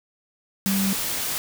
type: tone in noise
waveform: sine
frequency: 195.4 Hz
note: G3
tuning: 5 cents flat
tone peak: -21 dBFS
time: 0.66-0.93 s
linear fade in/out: 0 ms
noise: white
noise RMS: -27 dBFS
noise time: 0.66-1.38 s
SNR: +3 dB
effects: none